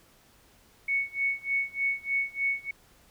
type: tone with tremolo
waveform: sine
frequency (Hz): 2217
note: C#7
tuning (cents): 0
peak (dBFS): -23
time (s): 0.88-2.71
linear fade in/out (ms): 5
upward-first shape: sine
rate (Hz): 3.3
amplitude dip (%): 95
effects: pink hiss -60 dBFS RMS until 3.1 s